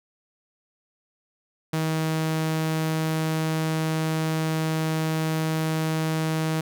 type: tone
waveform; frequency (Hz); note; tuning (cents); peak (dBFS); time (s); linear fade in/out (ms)
sawtooth; 158.8; D#3; +36; -19; 1.73-6.61; 5
effects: none